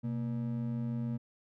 triangle ring-modulated tone, 179.1 Hz, F3, 44 cents sharp, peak -27 dBFS, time 0.03-1.18 s, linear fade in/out 20 ms, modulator 53.1 Hz, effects none

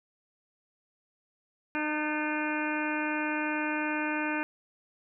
harmonic tone with a mistuned harmonic, 303.8 Hz, D#4, 41 cents flat, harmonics 1 / 2 / 3 / 4 / 5 / 6 / 7 / 8 / 9, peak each -32 / -39 / -36 / -42 / -35 / -40 / -42 / -37 / -44 dBFS, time 1.75-4.43 s, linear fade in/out 0 ms, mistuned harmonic 6, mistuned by -62 cents, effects none

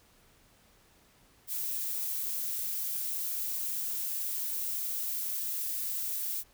violet noise, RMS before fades -34 dBFS, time 1.47-6.44 s, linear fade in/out 50 ms, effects pink hiss -63 dBFS RMS until 6.53 s

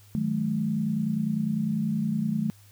sine chord, D# diminished, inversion none, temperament equal with one note detuned, 155.56 / 185 / 215.3 Hz, D#3 / F#3 / A3, 0 / 0 / -37 cents, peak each -30 / -31 / -26 dBFS, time 0.15-2.5 s, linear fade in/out 0 ms, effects added 101 Hz sine -52 dBFS peak until 2.71 s + white hiss -58 dBFS RMS until 2.71 s

